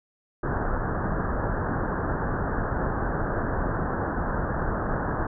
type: low-pass noise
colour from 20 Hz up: pink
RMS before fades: -27 dBFS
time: 0.43-5.27 s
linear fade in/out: 5 ms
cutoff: 1700 Hz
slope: 96 dB/octave
effects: none